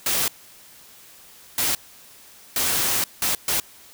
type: noise bursts at uneven times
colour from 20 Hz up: white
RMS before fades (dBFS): -22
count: 5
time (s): 0.06-0.28 / 1.58-1.75 / 2.56-3.04 / 3.22-3.35 / 3.48-3.6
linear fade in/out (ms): 2
effects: white hiss -48 dBFS RMS until 3.93 s